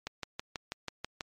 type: click train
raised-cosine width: 0.2 ms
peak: -18 dBFS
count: 8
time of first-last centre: 0.07-1.208 s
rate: 6.15 Hz
effects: MP3 64 kbps